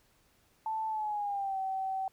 sine tone with pitch glide, 880 to 766.1 Hz, A5 to G5, 0 to -40 cents, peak -31 dBFS, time 0.66-2.08 s, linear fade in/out 2 ms, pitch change -240 cents, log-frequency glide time 0.88-1.58 s, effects pink hiss -68 dBFS RMS until 2.12 s

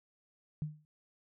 sine tone with exponential decay, 152.1 Hz, D#3, 39 cents flat, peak -30 dBFS, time 0.62-0.85 s, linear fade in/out 0 ms, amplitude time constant 50 ms, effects none

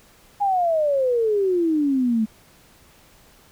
sine exponential sweep, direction down, 827 to 213.4 Hz, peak -17 dBFS, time 0.4-2.26 s, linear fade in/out 20 ms, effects pink hiss -53 dBFS RMS until 3.51 s

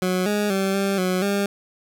20% pulse tone with pitch steps, 183.6 / 207.6 / 193.4 / 196.7 / 183.8 / 200.5 Hz, F#3 / G#3 / G3 / G3 / F#3 / G3, -13 / 0 / -23 / +6 / -11 / +39 cents, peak -15 dBFS, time 0.02-1.46 s, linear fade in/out 2 ms, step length 240 ms, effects none

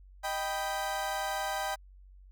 30% pulse chord, Eb augmented, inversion none, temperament equal, 622.3 / 784 / 987.8 Hz, Eb5 / G5 / B5, 0 / 0 / 0 cents, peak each -35 / -31 / -36 dBFS, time 0.23-1.76 s, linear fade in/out 20 ms, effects added 47 Hz sine -51 dBFS peak until 2.31 s

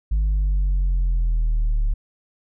sine exponential sweep, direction down, 52.5 to 35.99 Hz, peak -14 dBFS, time 0.11-1.94 s, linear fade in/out 10 ms, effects tanh soft clip ceiling -16 dBFS

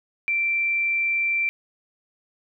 sine tone, 2349 Hz, D7, in tune, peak -20 dBFS, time 0.28-1.49 s, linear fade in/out 0 ms, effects none

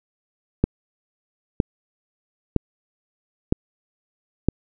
click train, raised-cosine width 3 ms, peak -3 dBFS, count 5, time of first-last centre 0.64-4.486 s, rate 1.04 Hz, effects none

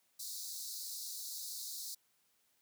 pink high-pass noise, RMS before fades -44 dBFS, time 0.19-1.95 s, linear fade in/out 10 ms, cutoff 3900 Hz, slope 96 dB/octave, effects white hiss -75 dBFS RMS until 2.61 s + high-pass 80 Hz 12 dB/octave

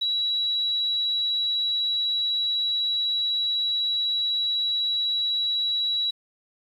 sine tone, 3904 Hz, B7, 21 cents flat, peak -22 dBFS, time 0.01-6.11 s, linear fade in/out 10 ms, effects 9-bit

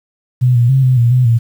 sine tone with pitch steps, 125.3 / 119.5 / 133.7 / 128.1 / 118.4 / 126.4 / 116 Hz, B2 / A#2 / C3 / C3 / A#2 / B2 / A#2, +25 / +43 / +38 / -36 / +27 / +41 / -8 cents, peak -7 dBFS, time 0.41-1.39 s, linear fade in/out 20 ms, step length 140 ms, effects 7-bit

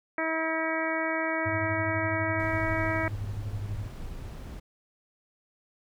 harmonic tone, 321.6 Hz, E4, 43 cents flat, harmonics 1 / 2 / 3 / 4 / 5 / 6 / 7, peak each -33 / -32 / -36 / -36 / -35 / -34 / -35 dBFS, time 0.18-3.08 s, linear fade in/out 2 ms
sine tone with tremolo, 102.1 Hz, G#2, 29 cents flat, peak -28 dBFS, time 1.45-3.89 s, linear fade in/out 20 ms, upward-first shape triangle, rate 12 Hz, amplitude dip 80%
brown noise, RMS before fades -39 dBFS, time 2.39-4.6 s, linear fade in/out 10 ms
effects none

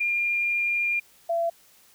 sine tone pair in turn, 2404 / 674.6 Hz, D7 / E5, +40 / +40 cents, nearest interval octave + minor seventh, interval 2200 cents, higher first, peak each -22 dBFS, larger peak neither, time 0-1 / 1.29-1.5 s, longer first, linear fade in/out 10 ms, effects white hiss -57 dBFS RMS until 1.94 s

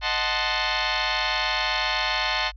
10% pulse chord, D# diminished seventh, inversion none, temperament equal, 622.3 / 740 / 880 / 1046.5 Hz, D#5 / F#5 / A5 / C6, 0 / 0 / 0 / 0 cents, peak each -22 / -20 / -18 / -18 dBFS, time 0.01-2.52 s, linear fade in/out 50 ms, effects added 50 Hz sine -40 dBFS peak until 2.56 s + resampled to 11025 Hz

